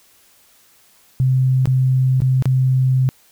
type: tone with dropouts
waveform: sine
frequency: 130 Hz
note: C3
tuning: 11 cents flat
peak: -12 dBFS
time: 1.2-3.09 s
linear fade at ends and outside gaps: 0 ms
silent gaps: 1.656-1.673 / 2.204-2.219 / 2.424-2.456 s
effects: white hiss -53 dBFS RMS until 3.31 s